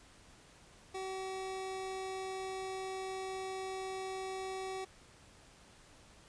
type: tone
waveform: 25% pulse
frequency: 380 Hz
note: F#4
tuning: 46 cents sharp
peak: -35 dBFS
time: 0.94-4.85 s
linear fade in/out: 10 ms
effects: pink hiss -60 dBFS RMS until 6.28 s + resampled to 22050 Hz

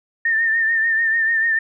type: tone with vibrato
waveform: sine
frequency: 1810 Hz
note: A6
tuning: 48 cents sharp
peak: -15 dBFS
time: 0.25-1.59 s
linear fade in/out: 5 ms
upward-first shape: triangle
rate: 6.8 Hz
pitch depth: 54 cents each way
effects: none

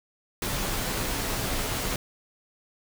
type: noise with comb filter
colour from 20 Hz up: pink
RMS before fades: -29 dBFS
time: 0.42-1.96 s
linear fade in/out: 2 ms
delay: 13 ms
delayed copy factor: -0.5
effects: none

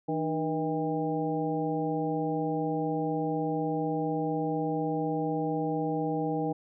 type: harmonic tone with a mistuned harmonic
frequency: 160 Hz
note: D#3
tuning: 49 cents sharp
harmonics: 1 / 2 / 3 / 4 / 5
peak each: -34 / -31 / -33 / -39 / -34 dBFS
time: 0.08-6.53 s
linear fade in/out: 10 ms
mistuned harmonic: 2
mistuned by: -88 cents
effects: none

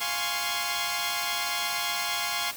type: chord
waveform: 10% pulse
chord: Db major seventh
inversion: first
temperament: equal with one note detuned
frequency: 698.5 / 830.6 / 1043.5 / 1108.7 Hz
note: F5 / Ab5 / C6 / Db6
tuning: 0 / 0 / -5 / 0 cents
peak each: -25 dBFS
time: 0-2.52 s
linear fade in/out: 20 ms
effects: white hiss -40 dBFS RMS until 2.56 s

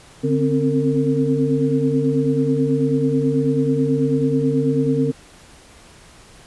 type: tone cluster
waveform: sine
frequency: 144.5 / 257.6 / 266.8 / 455.5 Hz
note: D3 / C4 / C4 / A#4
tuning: -28 / -27 / +34 / -40 cents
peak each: -21 dBFS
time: 0.23-5.12 s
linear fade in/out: 20 ms
effects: pink hiss -46 dBFS RMS until 6.46 s + resampled to 24000 Hz

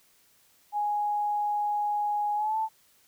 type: tone with pitch glide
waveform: sine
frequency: 830.6 to 880 Hz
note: G#5 to A5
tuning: 0 to 0 cents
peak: -25 dBFS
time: 0.72-2.69 s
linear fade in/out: 50 ms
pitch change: +100 cents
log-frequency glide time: 2.35-2.57 s
effects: white hiss -63 dBFS RMS until 3.07 s

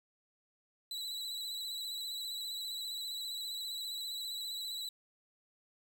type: tone with vibrato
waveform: 40% pulse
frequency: 3951 Hz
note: B7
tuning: in tune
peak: -37 dBFS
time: 0.91-4.89 s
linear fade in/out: 2 ms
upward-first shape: sine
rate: 15 Hz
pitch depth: 39 cents each way
effects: none

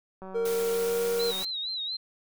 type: click train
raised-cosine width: 1 ms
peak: -29 dBFS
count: 229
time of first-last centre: 0.22-1.426 s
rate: 189 Hz
type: tone with pitch glide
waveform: triangle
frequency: 461.3 to 468.8 Hz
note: A#4 to A#4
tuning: -18 to +10 cents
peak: -23 dBFS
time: 0.34-1.32 s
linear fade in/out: 20 ms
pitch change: +28 cents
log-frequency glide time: 0.68-1.03 s
type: noise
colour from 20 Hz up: white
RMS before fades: -38 dBFS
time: 0.45-1.45 s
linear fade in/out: 5 ms
type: tone with vibrato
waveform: sine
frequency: 3922 Hz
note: B7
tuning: 13 cents flat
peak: -30 dBFS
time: 1.19-1.97 s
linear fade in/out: 10 ms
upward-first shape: sine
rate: 4.3 Hz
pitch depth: 96 cents each way
effects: none

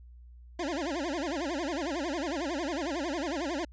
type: tone with vibrato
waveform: 25% pulse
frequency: 311.1 Hz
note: D#4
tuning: in tune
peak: -27 dBFS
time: 0.59-3.65 s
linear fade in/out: 5 ms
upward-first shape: sine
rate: 11 Hz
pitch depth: 250 cents each way
effects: added 60 Hz sine -48 dBFS peak until 3.72 s + resampled to 16000 Hz

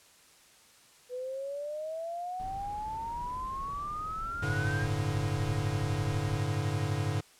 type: exponential sweep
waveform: sine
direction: up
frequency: 491.6 to 1625 Hz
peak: -34 dBFS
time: 1.09-4.87 s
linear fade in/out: 50 ms
type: noise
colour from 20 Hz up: brown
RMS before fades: -44 dBFS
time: 2.39-6.41 s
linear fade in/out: 10 ms
type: chord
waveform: square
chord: G suspended second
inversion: none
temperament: equal with one note detuned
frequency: 98 / 110 / 144.39 Hz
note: G2 / A2 / D3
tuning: 0 / 0 / -29 cents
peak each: -34 dBFS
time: 4.42-7.21 s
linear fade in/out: 10 ms
effects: white hiss -59 dBFS RMS until 7.39 s + low-pass 10000 Hz 12 dB/octave

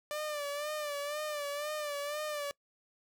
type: tone with vibrato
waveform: sawtooth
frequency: 590 Hz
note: D5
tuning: 8 cents sharp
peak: -31 dBFS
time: 0.11-2.51 s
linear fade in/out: 0 ms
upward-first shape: sine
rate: 2 Hz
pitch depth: 60 cents each way
effects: noise-tail reverb RT60 0.1 s tail -23 dB re dry

